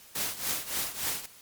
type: noise with tremolo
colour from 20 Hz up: white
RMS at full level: -29 dBFS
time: 0.15-1.26 s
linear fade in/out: 5 ms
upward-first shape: triangle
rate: 3.5 Hz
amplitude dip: 85%
effects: white hiss -53 dBFS RMS until 1.41 s + MP3 96 kbps